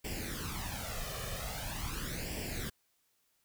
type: noise with flanger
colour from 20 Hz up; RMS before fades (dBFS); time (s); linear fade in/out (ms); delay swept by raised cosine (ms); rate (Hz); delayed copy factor
pink; -39; 0.04-2.7; 10; 0.38 to 1.68; 0.43; +0.75
effects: white hiss -75 dBFS RMS until 3.44 s